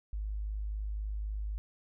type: tone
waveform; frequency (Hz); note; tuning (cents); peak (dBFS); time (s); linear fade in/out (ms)
sine; 51.91; G#1; 0; -33; 0.13-1.58; 0
effects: none